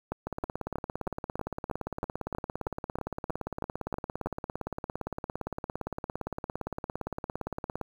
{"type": "two click trains", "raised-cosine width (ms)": 1, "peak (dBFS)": [-19, -17], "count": [133, 14], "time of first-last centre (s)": [[0.27, 7.813], [0.12, 4.26]], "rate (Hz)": [17.5, 3.14], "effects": ["8-bit"]}